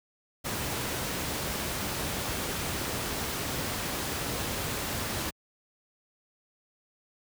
pink noise, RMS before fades -32 dBFS, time 0.44-5.31 s, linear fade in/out 20 ms, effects high-pass 60 Hz 12 dB/octave

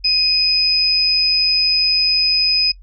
sine tone pair together, 2489 / 5034 Hz, D#7 / D#8, 0 / +19 cents, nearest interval octave, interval 1219 cents, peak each -23 / -13 dBFS, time 0.04-2.72 s, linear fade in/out 10 ms, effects noise-tail reverb RT60 0.1 s tail -21 dB re dry + added 44 Hz sine -38 dBFS peak until 2.82 s

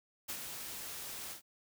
white noise with ADSR envelope, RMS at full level -39 dBFS, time 0.28-1.42 s, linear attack 17 ms, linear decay 67 ms, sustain -5 dB, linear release 110 ms, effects none

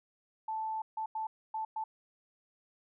sine tone bursts at uneven times, 878 Hz, A5, 4 cents flat, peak -33 dBFS, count 5, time 0.48-0.82 / 0.97-1.06 / 1.15-1.27 / 1.54-1.65 / 1.76-1.84 s, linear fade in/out 5 ms, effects none

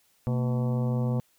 harmonic tone with a mistuned harmonic, 125.5 Hz, B2, 28 cents sharp, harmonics 1 / 2 / 3 / 4 / 5 / 6 / 7 / 8 / 9, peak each -25 / -30 / -42 / -36 / -43 / -47 / -45 / -51 / -49 dBFS, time 0.27-1.2 s, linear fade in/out 0 ms, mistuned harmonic 2, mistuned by -140 cents, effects white hiss -66 dBFS RMS until 1.38 s

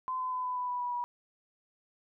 sine tone with pitch steps, 1026 / 1017.7 / 1009.5 / 1001.4 / 993.3 / 985.3 / 977.4 / 969.5 Hz, C6 / C6 / B5 / B5 / B5 / B5 / B5 / B5, -34 / -48 / +38 / +24 / +10 / -4 / -18 / -32 cents, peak -31 dBFS, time 0.08-1.04 s, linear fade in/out 0 ms, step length 120 ms, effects none

